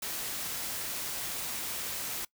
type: noise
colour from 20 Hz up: white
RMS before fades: -36 dBFS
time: 0.02-2.25 s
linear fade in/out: 5 ms
effects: noise-tail reverb RT60 0.1 s tail -22 dB re dry